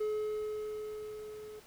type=tone with level ramp; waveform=triangle; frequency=426.6 Hz; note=G#4; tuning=46 cents sharp; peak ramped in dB=-28 to -43 dBFS; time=0-1.6 s; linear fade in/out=10 ms; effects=pink hiss -58 dBFS RMS until 1.66 s